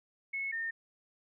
sine tone pair in turn, 2192 / 1821.8 Hz, C#7 / A#6, -20 / -40 cents, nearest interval minor third, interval 320 cents, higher first, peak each -33 / -33 dBFS, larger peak neither, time 0.33-0.52 / 0.52-0.71 s, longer neither, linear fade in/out 10 ms, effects none

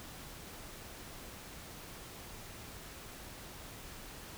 silence, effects pink hiss -49 dBFS RMS until 4.37 s

